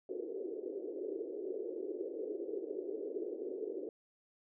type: band-pass noise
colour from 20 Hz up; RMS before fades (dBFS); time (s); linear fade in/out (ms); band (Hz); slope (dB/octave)
pink; -41; 0.09-3.89; 2; 350 to 460; 48
effects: none